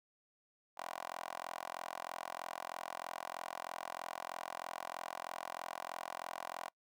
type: tone with high-pass filter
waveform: 10% pulse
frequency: 43.14 Hz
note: F1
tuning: 20 cents flat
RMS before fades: -45 dBFS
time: 0.77-6.69 s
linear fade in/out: 10 ms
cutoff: 830 Hz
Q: 4.8
effects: noise-tail reverb RT60 0.1 s tail -24 dB re dry